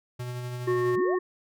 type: tone with tremolo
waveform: square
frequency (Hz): 123.47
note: B2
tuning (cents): 0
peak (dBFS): -32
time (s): 0.19-0.96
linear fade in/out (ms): 10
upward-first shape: sine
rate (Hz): 12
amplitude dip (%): 25
type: harmonic tone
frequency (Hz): 365.1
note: F#4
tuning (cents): -23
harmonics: 1 / 3 / 5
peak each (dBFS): -23 / -33 / -37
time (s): 0.67-1.19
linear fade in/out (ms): 10
type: linear sweep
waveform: sine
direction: up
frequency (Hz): 129.1 to 802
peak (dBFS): -31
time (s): 0.96-1.16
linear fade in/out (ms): 20
effects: none